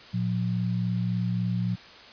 sine tone pair together, 115.94 / 179.5 Hz, A#2 / F3, -9 / +48 cents, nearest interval minor sixth, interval 757 cents, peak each -27 dBFS, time 0.13-1.76 s, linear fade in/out 20 ms, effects white hiss -47 dBFS RMS until 2.12 s + resampled to 11025 Hz

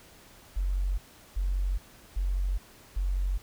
sine tone bursts, 46.25 Hz, F#1, in tune, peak -25 dBFS, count 4, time 0.56-3.38 s, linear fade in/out 10 ms, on 420 ms, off 380 ms, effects pink hiss -54 dBFS RMS until 3.42 s

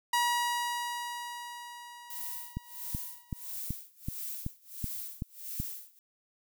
sawtooth tone with exponential decay, 960 Hz, B5, 49 cents flat, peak -21 dBFS, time 0.13-3.54 s, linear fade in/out 5 ms, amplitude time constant 740 ms
violet noise with tremolo, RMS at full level -38 dBFS, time 2.1-5.99 s, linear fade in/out 2 ms, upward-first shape sine, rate 1.5 Hz, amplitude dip 95%
click train, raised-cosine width 5 ms, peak -21 dBFS, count 9, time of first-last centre 2.57-5.6 s, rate 2.64 Hz
effects none

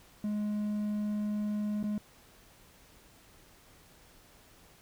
triangle tone with dropouts, 209.3 Hz, G#3, 14 cents sharp, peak -28 dBFS, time 0.24-1.98 s, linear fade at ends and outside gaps 2 ms, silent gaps 1.829-1.839 s, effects pink hiss -59 dBFS RMS until 4.81 s

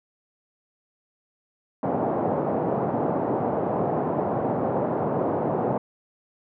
white band-pass noise, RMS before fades -25 dBFS, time 1.83-5.78 s, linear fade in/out 2 ms, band 120 to 780 Hz, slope 24 dB/octave, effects none

